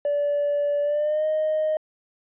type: tone with pitch glide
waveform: triangle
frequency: 579 to 620.6 Hz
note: D5 to D#5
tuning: -25 to -5 cents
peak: -17 dBFS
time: 0.05-1.77 s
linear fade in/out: 2 ms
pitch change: +120 cents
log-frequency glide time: 0.82-1.26 s
effects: tanh soft clip ceiling -17 dBFS + resampled to 8000 Hz